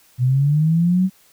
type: linear sweep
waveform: sine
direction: up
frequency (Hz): 121.9 to 191.2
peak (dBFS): -13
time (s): 0.18-1.1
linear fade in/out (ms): 50
effects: white hiss -54 dBFS RMS until 1.32 s